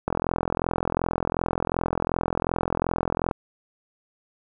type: click train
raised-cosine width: 1 ms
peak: -9 dBFS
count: 139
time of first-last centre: 0.08-3.312 s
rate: 42.7 Hz
effects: none